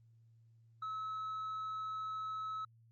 sine tone with tanh clipping, 1293 Hz, E6, 34 cents flat, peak -39 dBFS, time 0.82-2.65 s, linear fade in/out 5 ms, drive 2 dB, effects added 114 Hz sine -62 dBFS peak until 2.91 s + Opus 32 kbps

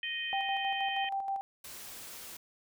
harmonic tone, 622.3 Hz, D#5, in tune, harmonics 3 / 4 / 5, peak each -38 / -39 / -37 dBFS, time 0.03-1.09 s, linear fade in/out 2 ms
sine tone with tremolo, 784 Hz, G5, in tune, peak -30 dBFS, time 0.33-1.41 s, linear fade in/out 0 ms, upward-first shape square, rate 6.3 Hz, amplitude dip 45%
white noise, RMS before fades -46 dBFS, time 1.64-2.37 s, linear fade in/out 5 ms
effects none

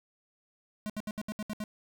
square tone bursts, 212.3 Hz, G#3, 38 cents sharp, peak -34 dBFS, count 8, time 0.86-1.639 s, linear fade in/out 0 ms, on 37 ms, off 69 ms, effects none

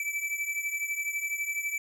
square beating tone pair, 2311 / 2323 Hz, D7 / D7, -28 / -20 cents, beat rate 12 Hz, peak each -32 / -36 dBFS, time 0-1.78 s, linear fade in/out 2 ms, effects none

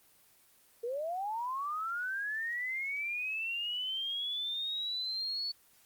sine linear sweep, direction up, 450.6 to 4453 Hz, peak -33 dBFS, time 0.83-5.52 s, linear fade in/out 10 ms, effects white hiss -64 dBFS RMS until 5.85 s + Opus 24 kbps

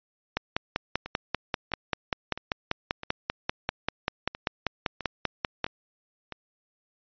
two click trains, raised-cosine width 0.3 ms, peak -20 / -9 dBFS, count 9 / 28, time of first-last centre 1.06-6.323 / 0.37-5.643 s, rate 1.52 / 5.12 Hz, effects resampled to 11025 Hz

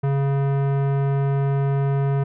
sine tone with tanh clipping, 138.59 Hz, C#3, in tune, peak -20 dBFS, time 0.03-2.24 s, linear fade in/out 10 ms, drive 18 dB, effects none

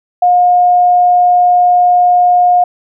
sine tone, 715 Hz, F5, 41 cents sharp, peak -5 dBFS, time 0.22-2.64 s, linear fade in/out 5 ms, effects none

